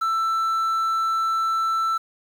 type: tone with quantisation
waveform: triangle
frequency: 1330 Hz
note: E6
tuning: 15 cents sharp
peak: -18 dBFS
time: 0.01-1.98 s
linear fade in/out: 10 ms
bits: 8
effects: none